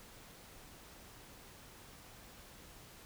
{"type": "silence", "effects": ["pink hiss -56 dBFS RMS until 3.05 s"]}